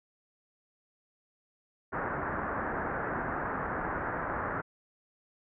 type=low-pass noise; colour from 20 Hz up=white; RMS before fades=-34 dBFS; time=1.92-4.62 s; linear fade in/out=20 ms; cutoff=1700 Hz; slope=48 dB/octave; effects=none